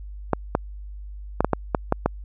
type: clicks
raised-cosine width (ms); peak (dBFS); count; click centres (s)
1; -4; 8; 0.333 / 0.551 / 1.406 / 1.446 / 1.533 / 1.748 / 1.924 / 2.06
effects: added 50 Hz sine -34 dBFS peak until 2.24 s